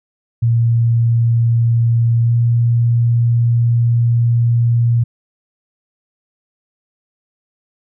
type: tone with pitch glide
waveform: sine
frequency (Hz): 116.54 to 117.96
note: A#2 to A#2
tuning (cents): 0 to +21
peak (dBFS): -10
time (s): 0.42-5.04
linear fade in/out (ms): 10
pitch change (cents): +21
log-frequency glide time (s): 2.22-2.33
effects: none